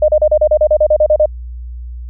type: tone bursts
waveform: sine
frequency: 610 Hz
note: D#5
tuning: 34 cents flat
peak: -6 dBFS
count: 13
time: 0.02-1.259 s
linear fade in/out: 5 ms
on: 63 ms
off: 35 ms
effects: added 60 Hz sine -24 dBFS peak until 2.09 s